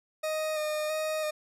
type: tone with vibrato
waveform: 40% pulse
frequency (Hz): 617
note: D#5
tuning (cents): -15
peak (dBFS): -28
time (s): 0.23-1.31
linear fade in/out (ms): 10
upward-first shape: square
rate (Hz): 1.5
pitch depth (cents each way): 18
effects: resampled to 32000 Hz